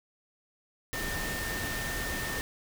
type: tone in noise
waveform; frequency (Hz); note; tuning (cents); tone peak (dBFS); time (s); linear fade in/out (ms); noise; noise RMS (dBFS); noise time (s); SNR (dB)
sine; 1813; A#6; -49; -36; 0.93-2.41; 0; pink; -35; 0.93-2.41; -4
effects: none